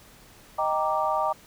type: chord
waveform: sine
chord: Eb major seventh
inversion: none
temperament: equal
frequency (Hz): 622.3 / 784 / 932.3 / 1174.7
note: Eb5 / G5 / Bb5 / D6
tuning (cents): 0 / 0 / 0 / 0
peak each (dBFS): -28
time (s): 0.58-1.33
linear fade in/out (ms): 10
effects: pink hiss -52 dBFS RMS until 1.46 s